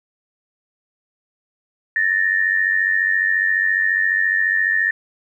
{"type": "tone pair together", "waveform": "sine", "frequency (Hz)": [1756, 1850.5], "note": ["A6", "A#6"], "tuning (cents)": [-4, -13], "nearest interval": "minor second", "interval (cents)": 91, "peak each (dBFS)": -18, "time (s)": [1.96, 4.91], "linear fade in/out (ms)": 2, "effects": ["9-bit"]}